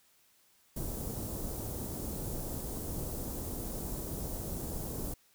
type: band-stop noise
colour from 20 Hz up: pink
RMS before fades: -38 dBFS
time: 0.76-5.14 s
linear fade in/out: 5 ms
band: 550 to 9400 Hz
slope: 12 dB/octave
effects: white hiss -67 dBFS RMS until 5.34 s